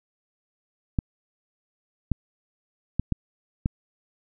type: clicks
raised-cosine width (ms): 5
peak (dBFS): -10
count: 5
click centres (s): 0.988 / 2.117 / 2.996 / 3.123 / 3.659
effects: none